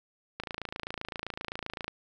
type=click train; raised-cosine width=0.3 ms; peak=-19 dBFS; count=42; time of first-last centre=0.4-1.88 s; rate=27.7 Hz; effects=none